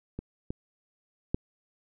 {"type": "clicks", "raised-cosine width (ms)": 3, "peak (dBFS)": [-22, -20, -13], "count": 3, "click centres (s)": [0.19, 0.505, 1.345], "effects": []}